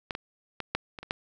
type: clicks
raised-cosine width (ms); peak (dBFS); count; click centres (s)
0.3; -15 / -17 / -16 / -10 / -23 / -25 / -12; 7; 0.108 / 0.151 / 0.603 / 0.75 / 0.988 / 1.03 / 1.109
effects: none